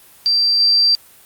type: tone with level steps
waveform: sine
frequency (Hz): 4699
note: D8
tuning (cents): 0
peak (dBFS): -12 / -10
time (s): 0.26-0.95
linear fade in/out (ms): 0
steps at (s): 0.6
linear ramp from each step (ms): 2
effects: white hiss -46 dBFS RMS until 1.25 s + Opus 32 kbps